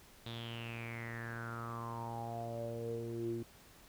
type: tone with low-pass filter sweep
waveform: sawtooth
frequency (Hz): 116.3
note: A#2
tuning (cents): -4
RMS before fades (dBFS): -42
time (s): 0.26-3.43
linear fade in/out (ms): 5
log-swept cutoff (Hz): 3700 to 310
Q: 8.9
effects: pink hiss -60 dBFS RMS until 3.88 s